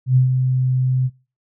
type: tone with ADSR envelope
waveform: sine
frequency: 128.7 Hz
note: C3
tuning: 28 cents flat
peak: -9 dBFS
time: 0.06-1.1 s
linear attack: 100 ms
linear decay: 120 ms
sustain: -6 dB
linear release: 43 ms
effects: noise-tail reverb RT60 0.3 s tail -20 dB re dry